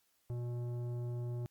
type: tone with tanh clipping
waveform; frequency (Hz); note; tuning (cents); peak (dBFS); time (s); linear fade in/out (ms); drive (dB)
sine; 120.9; B2; -36; -38; 0.3-1.46; 0; 12
effects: white hiss -75 dBFS RMS until 1.5 s + Opus 48 kbps